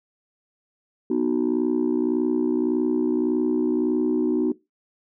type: chord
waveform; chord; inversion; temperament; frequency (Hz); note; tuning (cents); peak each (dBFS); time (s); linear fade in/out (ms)
sine; B major; none; just; 246.9 / 308.7 / 370.4; B3 / D#4 / F#4; 0 / -14 / +2; -23 / -22 / -22; 1.1-4.52; 5
effects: noise-tail reverb RT60 0.2 s tail -19 dB re dry + tanh soft clip ceiling -14 dBFS